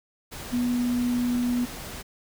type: tone in noise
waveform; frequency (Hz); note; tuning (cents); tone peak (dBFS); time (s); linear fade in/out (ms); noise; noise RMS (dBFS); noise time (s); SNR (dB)
sine; 244.1; B3; -20; -22; 0.52-1.66; 20; pink; -38; 0.31-2.03; +13
effects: none